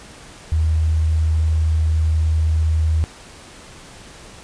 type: tone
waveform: sine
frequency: 79.3 Hz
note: D#2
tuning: 33 cents sharp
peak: -14 dBFS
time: 0.52-3.04 s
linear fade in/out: 0 ms
effects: pink hiss -41 dBFS RMS until 4.43 s + resampled to 22050 Hz